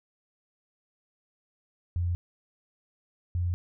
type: tone pair in turn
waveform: sine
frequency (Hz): 87.31 / 88.07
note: F2 / F2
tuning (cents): 0 / +15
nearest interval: unison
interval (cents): 15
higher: second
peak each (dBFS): -25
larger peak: neither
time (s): 1.96-2.15 / 3.35-3.54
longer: neither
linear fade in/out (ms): 0
effects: none